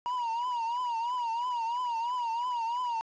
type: tone with vibrato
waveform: triangle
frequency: 953 Hz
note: A#5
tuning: 38 cents sharp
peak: -27 dBFS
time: 0.06-3.01 s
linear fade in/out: 0 ms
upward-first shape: triangle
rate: 3 Hz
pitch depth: 110 cents each way
effects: resampled to 16000 Hz + 9-bit